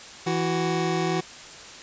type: tone pair together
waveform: 25% pulse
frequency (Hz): 165.5 / 372.6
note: E3 / F#4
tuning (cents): +7 / +12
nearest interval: octave + major second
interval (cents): 1405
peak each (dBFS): -22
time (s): 0.26-1.21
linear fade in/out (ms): 10
effects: white hiss -42 dBFS RMS until 1.82 s + resampled to 16000 Hz